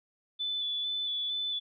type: tone with vibrato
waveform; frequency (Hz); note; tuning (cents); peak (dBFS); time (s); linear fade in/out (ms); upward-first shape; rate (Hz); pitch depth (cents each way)
sine; 3478; A7; -21; -30; 0.39-1.6; 20; square; 2.2; 14
effects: none